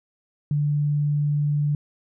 sine tone, 146.83 Hz, D3, in tune, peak -19 dBFS, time 0.51-1.75 s, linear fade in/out 2 ms, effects none

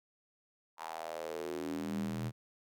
square tone with high-pass filter sweep, 40.35 Hz, E1, 36 cents flat, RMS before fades -39 dBFS, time 0.77-2.32 s, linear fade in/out 50 ms, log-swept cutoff 950 to 130 Hz, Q 4.4, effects none

